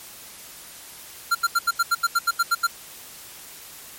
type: tone bursts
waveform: square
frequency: 1381 Hz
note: F6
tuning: 20 cents flat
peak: -17 dBFS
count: 12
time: 1.31-2.671 s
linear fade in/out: 10 ms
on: 41 ms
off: 79 ms
effects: white hiss -42 dBFS RMS until 3.98 s + MP3 64 kbps